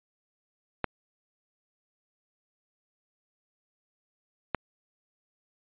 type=clicks; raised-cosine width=0.5 ms; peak=-11 dBFS; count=2; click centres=0.843 / 4.547 s; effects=resampled to 8000 Hz